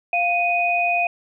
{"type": "tone pair together", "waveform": "sine", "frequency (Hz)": [699.6, 2489], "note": ["F5", "D#7"], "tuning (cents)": [3, 0], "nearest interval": "octave + minor seventh", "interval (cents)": 2197, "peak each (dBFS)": [-20, -20], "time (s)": [0.13, 1.07], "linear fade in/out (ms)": 2, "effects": []}